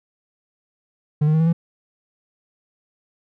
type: tone with pitch steps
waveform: triangle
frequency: 150 / 154.22 / 158.55 / 163.01 / 167.59 Hz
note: D3 / D#3 / D#3 / E3 / E3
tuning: +37 / -15 / +33 / -19 / +29 cents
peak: -12 dBFS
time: 1.21-1.53 s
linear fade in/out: 10 ms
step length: 64 ms
effects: none